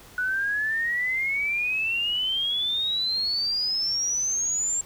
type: exponential sweep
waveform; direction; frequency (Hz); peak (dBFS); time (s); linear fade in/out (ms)
sine; up; 1472 to 7459; -23; 0.18-4.81; 2
effects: pink hiss -49 dBFS RMS until 4.85 s